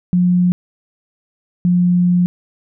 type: tone pair in turn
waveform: sine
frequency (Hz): 178.7 / 177.57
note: F3 / F3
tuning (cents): +40 / +29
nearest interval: unison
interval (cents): 11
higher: first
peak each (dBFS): -10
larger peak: neither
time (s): 0.13-0.52 / 1.65-2.26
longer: second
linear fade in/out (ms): 0
effects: none